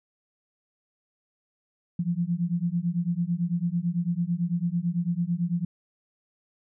sine beating tone pair, 168.4 / 177.4 Hz, E3 / F3, +37 / +27 cents, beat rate 9 Hz, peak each -27 dBFS, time 1.99-5.65 s, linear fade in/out 5 ms, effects none

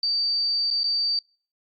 sine tone with dropouts, 4626 Hz, D8, 27 cents flat, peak -21 dBFS, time 0.03-1.19 s, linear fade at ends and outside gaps 2 ms, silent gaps 0.704-0.71 / 0.834-0.841 s, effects noise-tail reverb RT60 0.4 s tail -26 dB re dry + Opus 48 kbps

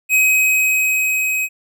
square tone with level ramp, 2532 Hz, D#7, 30 cents sharp, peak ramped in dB -11 to -18 dBFS, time 0.09-1.49 s, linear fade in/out 50 ms, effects none

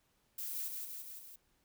violet noise with echo, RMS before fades -41 dBFS, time 0.38-0.68 s, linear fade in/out 5 ms, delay 170 ms, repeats 4, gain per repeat -3 dB, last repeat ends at 1.36 s, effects pink hiss -75 dBFS RMS until 1.64 s

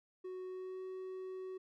triangle tone with pitch glide, 370 to 374.5 Hz, F#4 to F#4, 0 to +21 cents, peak -40 dBFS, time 0.24-1.58 s, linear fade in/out 10 ms, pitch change +21 cents, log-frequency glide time 0.45-0.82 s, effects none

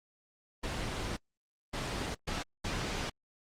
pink noise bursts at uneven times, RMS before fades -35 dBFS, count 4, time 0.63-1.17 / 1.73-2.15 / 2.27-2.43 / 2.64-3.1 s, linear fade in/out 10 ms, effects low-pass 6000 Hz 12 dB/octave + Opus 24 kbps

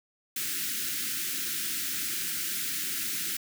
white band-stop noise, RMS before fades -32 dBFS, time 0.36-3.37 s, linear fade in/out 5 ms, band 370 to 1400 Hz, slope 48 dB/octave, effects high-pass 150 Hz 12 dB/octave

